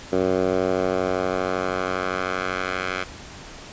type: tone with band-pass filter sweep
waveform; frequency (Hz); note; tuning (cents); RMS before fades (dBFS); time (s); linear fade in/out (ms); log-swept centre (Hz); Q
10% pulse; 92.6; F#2; +2; -24; 0.12-3.04; 10; 460 to 1900; 1.2
effects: pink hiss -40 dBFS RMS until 3.72 s + resampled to 16000 Hz